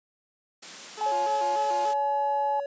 white high-pass noise, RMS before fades -41 dBFS, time 0.62-1.94 s, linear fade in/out 10 ms, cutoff 160 Hz, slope 48 dB/octave
20% pulse tone with vibrato, 390 Hz, G4, 9 cents flat, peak -32 dBFS, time 0.97-1.92 s, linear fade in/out 10 ms, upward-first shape square, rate 3.4 Hz, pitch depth 170 cents each way
sine tone, 851 Hz, G#5, 42 cents sharp, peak -24 dBFS, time 1.01-2.6 s, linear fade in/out 2 ms
triangle tone with pitch glide, 554.4 to 563.8 Hz, C#5 to C#5, 0 to +29 cents, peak -28 dBFS, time 1.06-2.66 s, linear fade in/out 2 ms, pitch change +29 cents, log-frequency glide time 1.32-1.86 s
effects resampled to 16000 Hz

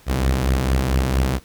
sawtooth beating tone pair, 61.74 / 66.14 Hz, B1 / C2, 0 / +19 cents, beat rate 4.4 Hz, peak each -19 / -14 dBFS, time 0.06-1.4 s, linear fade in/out 50 ms, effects pink hiss -51 dBFS RMS until 1.44 s

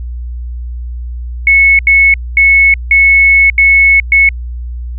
sine tone bursts at uneven times, 2200 Hz, C#7, 14 cents flat, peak -3 dBFS, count 6, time 1.47-1.79 / 1.87-2.14 / 2.37-2.74 / 2.91-3.5 / 3.58-4 / 4.12-4.29 s, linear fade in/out 2 ms, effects added 60 Hz sine -18 dBFS peak until 4.98 s

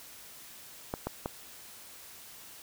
clicks, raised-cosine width 1 ms, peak -18 dBFS, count 3, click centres 0.939 / 1.07 / 1.259 s, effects white hiss -50 dBFS RMS until 2.62 s

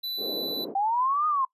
square tone, 3982 Hz, B7, 14 cents sharp, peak -31 dBFS, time 0.03-0.65 s, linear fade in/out 10 ms
white band-pass noise, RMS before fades -35 dBFS, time 0.17-0.75 s, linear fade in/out 50 ms, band 250 to 500 Hz, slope 24 dB/octave
sine linear two-way sweep, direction up then down, 767 to 1244.5 to 1028 Hz, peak -22 dBFS, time 0.75-1.45 s, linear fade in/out 5 ms, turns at 1.27 s
effects noise-tail reverb RT60 0.1 s tail -20 dB re dry + resampled to 32000 Hz

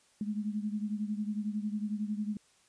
sine beating tone pair, 207.7 / 218.7 Hz, G#3 / A3, 0 / -10 cents, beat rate 11 Hz, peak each -33 / -37 dBFS, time 0.21-2.37 s, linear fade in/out 2 ms, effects white hiss -66 dBFS RMS until 2.68 s + resampled to 22050 Hz

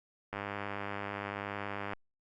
click train, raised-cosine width 0.5 ms, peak -22 dBFS, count 163, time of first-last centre 0.33-1.934 s, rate 101 Hz, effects Opus 48 kbps

